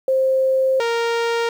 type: tone pair in turn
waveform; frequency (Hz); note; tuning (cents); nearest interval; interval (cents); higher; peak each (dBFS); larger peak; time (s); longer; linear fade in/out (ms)
sine / sawtooth; 527 / 465.3; C5 / A#4; +12 / -3; major second; 215; first; -14; neither; 0.08-0.8 / 0.8-1.49; first; 2
effects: low-pass 5000 Hz 12 dB/octave + 8-bit